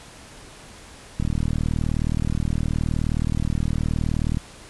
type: click train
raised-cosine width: 5 ms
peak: -11 dBFS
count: 125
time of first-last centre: 1.2-4.371 s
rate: 39.1 Hz
effects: pink hiss -44 dBFS RMS until 4.69 s + resampled to 24000 Hz